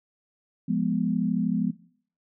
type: chord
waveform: sine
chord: F diminished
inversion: none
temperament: equal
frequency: 174.61 / 207.7 / 246.9 Hz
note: F3 / Ab3 / Cb4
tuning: 0 / 0 / 0 cents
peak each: -27 / -26 / -27 dBFS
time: 0.68-1.71 s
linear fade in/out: 10 ms
effects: noise-tail reverb RT60 0.5 s tail -17 dB re dry